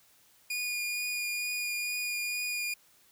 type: tone with vibrato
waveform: sawtooth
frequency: 2441 Hz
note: D#7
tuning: 34 cents flat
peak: -28 dBFS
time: 0.5-2.74 s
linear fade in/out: 5 ms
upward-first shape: triangle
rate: 2.2 Hz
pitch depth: 14 cents each way
effects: white hiss -63 dBFS RMS until 3.11 s